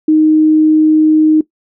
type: tone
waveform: sine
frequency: 310.7 Hz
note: D#4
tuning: 2 cents flat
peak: -5 dBFS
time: 0.08-1.41 s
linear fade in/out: 5 ms
effects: noise-tail reverb RT60 0.1 s tail -18 dB re dry